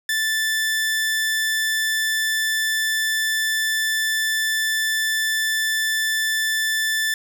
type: tone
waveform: sawtooth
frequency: 1760 Hz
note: A6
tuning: in tune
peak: -16 dBFS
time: 0.09-7.14 s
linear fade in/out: 2 ms
effects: none